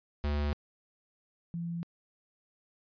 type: tone pair in turn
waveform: square / sine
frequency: 73.2 / 169.73 Hz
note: D2 / F3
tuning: -5 / -49 cents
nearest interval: octave + minor third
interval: 1456 cents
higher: second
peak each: -29 / -33 dBFS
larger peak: first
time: 0.24-0.53 / 1.54-1.83 s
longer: neither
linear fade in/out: 0 ms
effects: resampled to 11025 Hz